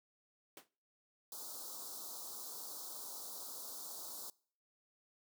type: noise with exponential decay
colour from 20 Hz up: pink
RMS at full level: -47 dBFS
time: 0.57-0.69 s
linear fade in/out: 2 ms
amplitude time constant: 24 ms
type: band-stop noise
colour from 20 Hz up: white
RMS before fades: -47 dBFS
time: 1.32-4.3 s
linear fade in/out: 2 ms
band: 1300 to 3900 Hz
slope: 48 dB/octave
effects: noise-tail reverb RT60 0.5 s tail -24 dB re dry + high-pass 300 Hz 12 dB/octave